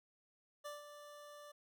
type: tone with ADSR envelope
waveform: 25% pulse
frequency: 587.3 Hz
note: D5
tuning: in tune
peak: -40 dBFS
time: 0.64-1.52 s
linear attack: 19 ms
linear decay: 160 ms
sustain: -9 dB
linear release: 9 ms
effects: none